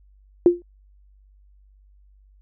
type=tone with exponential decay; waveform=sine; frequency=349.6 Hz; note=F4; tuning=2 cents sharp; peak=-6 dBFS; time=0.46-0.62 s; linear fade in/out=1 ms; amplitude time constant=34 ms; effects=added 49 Hz sine -51 dBFS peak until 2.41 s